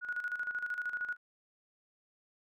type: tone with tremolo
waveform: sine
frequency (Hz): 1457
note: F#6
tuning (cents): -27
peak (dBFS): -32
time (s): 0.01-1.17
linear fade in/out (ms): 50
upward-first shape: square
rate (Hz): 13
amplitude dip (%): 65
effects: none